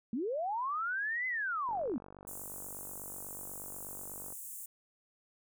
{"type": "linear two-way sweep", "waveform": "sine", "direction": "up then down", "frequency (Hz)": [207, 2058, 207], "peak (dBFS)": -32, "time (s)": [0.13, 1.98], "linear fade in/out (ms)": 2, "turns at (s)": 1.27}
{"type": "click train", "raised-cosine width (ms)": 1, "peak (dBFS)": -36, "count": 128, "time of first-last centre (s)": [1.69, 4.325], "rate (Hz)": 48.2}
{"type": "high-pass noise", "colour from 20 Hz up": "pink", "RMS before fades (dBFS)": -45, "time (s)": [2.27, 4.66], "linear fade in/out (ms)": 5, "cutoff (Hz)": 7400, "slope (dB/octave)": 48}
{"effects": []}